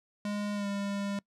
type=tone with pitch glide; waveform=square; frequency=206.1 to 200.5 Hz; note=G#3 to G3; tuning=-13 to +39 cents; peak=-32 dBFS; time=0.25-1.19 s; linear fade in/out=2 ms; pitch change=-48 cents; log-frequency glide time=0.54-0.67 s; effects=noise-tail reverb RT60 0.1 s tail -24 dB re dry + low-pass 8000 Hz 12 dB/octave